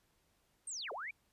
sine linear two-way sweep, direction down then up, 8900 to 383.2 to 2422 Hz, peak -40 dBFS, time 0.67-1.11 s, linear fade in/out 5 ms, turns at 0.92 s, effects pink hiss -75 dBFS RMS until 1.32 s + resampled to 32000 Hz

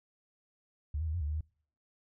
sine tone with pitch steps, 73.8 / 81.1 / 77.4 / 88 / 73.1 / 75.9 / 77.9 Hz, D2 / E2 / D#2 / F2 / D2 / D#2 / D#2, +9 / -28 / -9 / +14 / -7 / -42 / +3 cents, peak -31 dBFS, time 0.94-1.409 s, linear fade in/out 5 ms, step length 67 ms, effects noise-tail reverb RT60 0.5 s tail -25 dB re dry

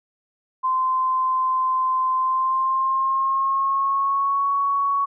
sine tone with pitch glide, 1036 to 1116.8 Hz, C6 to C#6, -17 to +13 cents, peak -18 dBFS, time 0.63-5.06 s, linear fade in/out 20 ms, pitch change +130 cents, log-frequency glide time 2.15-4.51 s, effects none

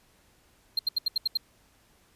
triangle tone bursts, 4186 Hz, C8, in tune, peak -21 dBFS, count 7, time 0.77-1.373 s, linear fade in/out 5 ms, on 21 ms, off 76 ms, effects pink hiss -63 dBFS RMS until 2.15 s + resampled to 32000 Hz

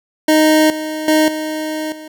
25% pulse tone with level steps, 310.5 Hz, D#4, 3 cents flat, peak -5 / -17 / -6 / -16 / -27 dBFS, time 0.28-2.08 s, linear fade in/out 5 ms, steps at 0.7 / 1.08 / 1.28 / 1.92 s, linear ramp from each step 2 ms, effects none

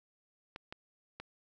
clicks, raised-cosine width 0.3 ms, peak -27 dBFS, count 3, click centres 0.561 / 0.725 / 1.2 s, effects none

